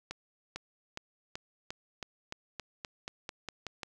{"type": "accelerating click train", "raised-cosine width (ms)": 0.2, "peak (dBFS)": -21, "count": 14, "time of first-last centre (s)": [0.11, 3.832], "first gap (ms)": 450, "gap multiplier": 0.92, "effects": []}